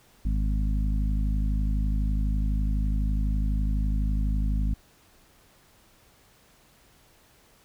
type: harmonic tone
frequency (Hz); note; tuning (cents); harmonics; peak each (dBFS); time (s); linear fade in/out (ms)
52; G#1; +3; 1 / 2 / 3 / 4 / 5; -23 / -35 / -35 / -35 / -39; 0.25-4.74; 5
effects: pink hiss -59 dBFS RMS until 7.64 s